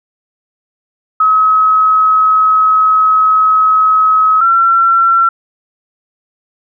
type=tone pair in turn; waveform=sine; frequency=1279 / 1355.1 Hz; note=D#6 / E6; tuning=+47 / +47 cents; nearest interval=minor second; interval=100 cents; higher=second; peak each=-6 dBFS; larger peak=neither; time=1.2-4.41 / 4.41-5.29 s; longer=first; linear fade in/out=5 ms; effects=none